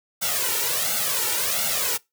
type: noise with flanger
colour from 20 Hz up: white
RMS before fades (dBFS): -24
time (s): 0.21-1.98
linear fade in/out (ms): 20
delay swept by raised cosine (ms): 1.4 to 2.19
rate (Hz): 1.4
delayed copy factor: +0.95
effects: noise-tail reverb RT60 0.2 s tail -23 dB re dry + high-pass 150 Hz 12 dB/octave